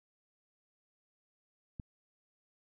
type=click; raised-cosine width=5 ms; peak=-29 dBFS; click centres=1.798 s; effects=none